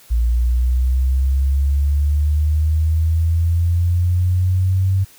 sine linear sweep, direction up, 57.5 to 96.1 Hz, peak -13 dBFS, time 0.1-5.05 s, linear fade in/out 20 ms, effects white hiss -47 dBFS RMS until 5.18 s

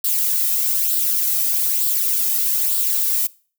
violet noise with flanger, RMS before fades -19 dBFS, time 0.04-3.27 s, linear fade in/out 5 ms, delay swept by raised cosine 0.23 to 1.63 ms, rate 1.1 Hz, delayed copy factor +0.5, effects noise-tail reverb RT60 0.4 s tail -22 dB re dry

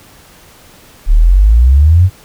sine exponential sweep, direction up, 35.07 to 96.8 Hz, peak -3 dBFS, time 1.06-2.1 s, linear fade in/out 50 ms, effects pink hiss -41 dBFS RMS until 2.24 s

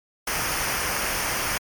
pink noise with comb filter, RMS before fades -26 dBFS, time 0.27-1.58 s, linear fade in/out 5 ms, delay 0.26 ms, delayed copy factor -0.65, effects MP3 96 kbps

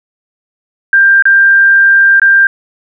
sine tone with dropouts, 1588 Hz, G6, 22 cents sharp, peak -3 dBFS, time 0.93-2.47 s, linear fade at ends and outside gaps 2 ms, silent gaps 1.224-1.254 / 2.198-2.217 s, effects none

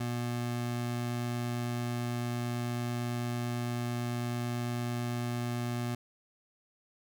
25% pulse tone, 120.6 Hz, B2, 41 cents flat, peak -28 dBFS, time 0-5.95 s, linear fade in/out 5 ms, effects none

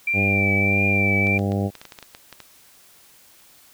sine tone with vibrato, 2349 Hz, D7, in tune, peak -19 dBFS, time 0.07-1.38 s, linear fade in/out 5 ms, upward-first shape triangle, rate 1.6 Hz, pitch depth 41 cents each way
harmonic tone, 99.3 Hz, G2, 23 cents sharp, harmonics 1 / 2 / 3 / 4 / 5 / 6 / 7 / 8, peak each -23 / -24 / -30 / -31 / -32 / -33 / -35 / -36 dBFS, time 0.13-1.71 s, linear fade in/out 50 ms
clicks, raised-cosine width 0.2 ms, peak -21 dBFS, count 12, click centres 1.27 / 1.392 / 1.52 / 1.753 / 1.815 / 1.853 / 1.922 / 1.988 / 2.027 / 2.149 / 2.327 / 2.403 s
effects white hiss -52 dBFS RMS until 3.73 s

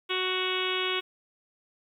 harmonic tone with a mistuned harmonic, 371 Hz, F#4, 5 cents sharp, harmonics 1 / 2 / 3 / 4 / 5 / 6 / 7 / 8 / 9 / 10, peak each -32 / -44 / -35 / -37 / -42 / -35 / -36 / -34 / -34 / -39 dBFS, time 0.09-1.01 s, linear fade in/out 20 ms, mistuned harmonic 8, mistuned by -19 cents, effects 10-bit

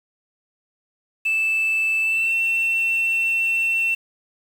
sine tone with pitch glide, 2637 to 2697 Hz, E7 to E7, 0 to +39 cents, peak -16 dBFS, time 1.25-3.95 s, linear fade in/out 10 ms, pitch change +39 cents, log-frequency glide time 2.02-2.34 s, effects tanh soft clip ceiling -16 dBFS + 7-bit

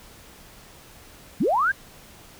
sine linear sweep, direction up, 146.83 to 1661.2 Hz, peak -18 dBFS, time 1.4-1.72 s, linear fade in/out 10 ms, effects pink hiss -48 dBFS RMS until 2.39 s

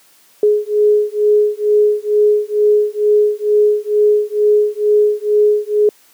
sine beating tone pair, 418.3 / 420.5 Hz, G#4 / G#4, +12 / +22 cents, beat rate 2.2 Hz, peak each -13 dBFS, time 0.43-5.89 s, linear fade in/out 2 ms, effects white hiss -50 dBFS RMS until 6.13 s + high-pass 200 Hz 12 dB/octave

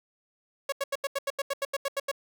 sawtooth tone bursts, 554.4 Hz, C#5, in tune, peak -23 dBFS, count 13, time 0.69-2.115 s, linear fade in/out 5 ms, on 33 ms, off 83 ms, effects none

